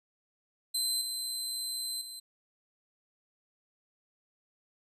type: tone with level steps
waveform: 25% pulse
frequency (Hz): 4081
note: C8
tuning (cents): -44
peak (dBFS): -24 / -29 / -37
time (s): 0.74-2.2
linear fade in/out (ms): 10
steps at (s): 1.01 / 2.01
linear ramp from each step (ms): 5
effects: none